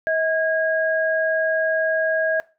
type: tone pair together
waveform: sine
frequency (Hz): 639.6 / 1638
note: D#5 / G#6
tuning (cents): +48 / -24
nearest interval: octave + major third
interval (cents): 1628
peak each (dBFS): -20 / -22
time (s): 0.07-2.4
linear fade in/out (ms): 0
effects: noise-tail reverb RT60 0.3 s tail -19 dB re dry